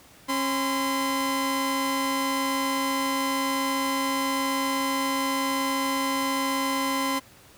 sawtooth tone pair together, 271.5 / 1025 Hz, C#4 / C6, -36 / -36 cents, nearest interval octave + major seventh, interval 2300 cents, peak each -23 dBFS, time 0.28-7.2 s, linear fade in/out 20 ms, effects pink hiss -52 dBFS RMS until 7.57 s + high-pass 60 Hz 12 dB/octave

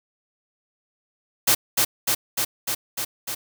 white noise with echo, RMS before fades -17 dBFS, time 1.47-1.55 s, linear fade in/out 10 ms, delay 300 ms, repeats 6, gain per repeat -2 dB, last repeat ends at 3.35 s, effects none

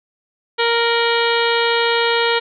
harmonic tone with a mistuned harmonic, 466.2 Hz, A#4, in tune, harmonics 1 / 2 / 3 / 4 / 5 / 6 / 7 / 8 / 9, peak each -18 / -21 / -23 / -24 / -25 / -26 / -26 / -27 / -28 dBFS, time 0.58-2.4 s, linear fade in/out 20 ms, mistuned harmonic 6, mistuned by +68 cents, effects none

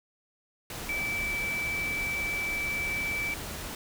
sine tone in noise, 2315 Hz, D7, 25 cents flat, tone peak -29 dBFS, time 0.89-3.34 s, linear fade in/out 2 ms, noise pink, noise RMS -38 dBFS, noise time 0.7-3.75 s, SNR +6 dB, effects none

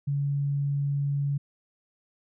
sine tone, 141.6 Hz, C#3, 37 cents sharp, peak -24 dBFS, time 0.07-1.38 s, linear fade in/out 10 ms, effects none

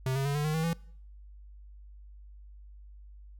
square tone with pitch steps, 130.81 / 136.21 / 141.83 / 147.68 / 153.77 / 160.12 / 166.73 Hz, C3 / C#3 / C#3 / D3 / D#3 / D#3 / E3, 0 / -30 / +40 / +10 / -20 / +50 / +20 cents, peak -28 dBFS, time 0.06-0.732 s, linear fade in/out 2 ms, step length 96 ms, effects noise-tail reverb RT60 0.6 s tail -23 dB re dry + added 50 Hz sine -47 dBFS peak until 3.39 s

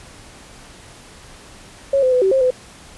sine tone with pitch steps, 550 / 513 / 502 / 383.3 / 531 / 507 Hz, C#5 / C5 / B4 / G4 / C5 / B4, -14 / -34 / +28 / -39 / +25 / +45 cents, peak -12 dBFS, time 1.93-2.506 s, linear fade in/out 5 ms, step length 96 ms, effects pink hiss -42 dBFS RMS until 2.97 s + resampled to 24000 Hz

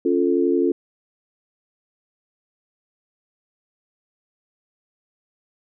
sine chord, Db augmented, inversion none, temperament equal, 277.2 / 349.2 / 440 Hz, Db4 / F4 / A4, 0 / 0 / 0 cents, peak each -21 / -19 / -22 dBFS, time 0.05-0.72 s, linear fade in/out 5 ms, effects none

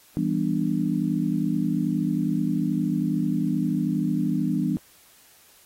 sine chord, E minor seventh, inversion none, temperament just, 164.81 / 197.78 / 247.2 / 296.7 Hz, E3 / G3 / B3 / D4, 0 / +16 / +2 / +18 cents, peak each -27 dBFS, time 0.17-4.77 s, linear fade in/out 0 ms, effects white hiss -55 dBFS RMS until 5.65 s + AAC 48 kbps

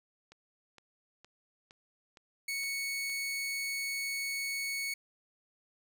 click train, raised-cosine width 0.2 ms, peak -36 dBFS, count 7, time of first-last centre 0.32-3.098 s, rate 2.16 Hz
sawtooth tone, 2217 Hz, C#7, in tune, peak -30 dBFS, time 2.48-4.94 s, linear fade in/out 5 ms
effects none

